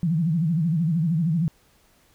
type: tone with vibrato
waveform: sine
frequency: 164.1 Hz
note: E3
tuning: 8 cents flat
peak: -19 dBFS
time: 0.03-1.48 s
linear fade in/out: 0 ms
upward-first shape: sine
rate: 13 Hz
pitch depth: 150 cents each way
effects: pink hiss -60 dBFS RMS until 2.14 s